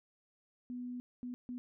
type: tone bursts at uneven times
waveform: sine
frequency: 246.9 Hz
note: B3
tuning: in tune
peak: -39 dBFS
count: 3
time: 0.7-1 / 1.23-1.34 / 1.49-1.58 s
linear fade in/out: 0 ms
effects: none